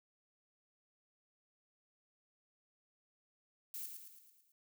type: noise with echo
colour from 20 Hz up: violet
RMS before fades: -44 dBFS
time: 3.74-3.86 s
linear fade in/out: 2 ms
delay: 110 ms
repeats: 6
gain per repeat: -5 dB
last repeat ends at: 4.52 s
effects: none